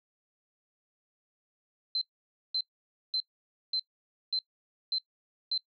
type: tone bursts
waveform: sine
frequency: 4089 Hz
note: C8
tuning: 41 cents flat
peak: -27 dBFS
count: 7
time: 1.95-5.578 s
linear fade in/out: 2 ms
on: 64 ms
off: 530 ms
effects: noise-tail reverb RT60 0.1 s tail -24 dB re dry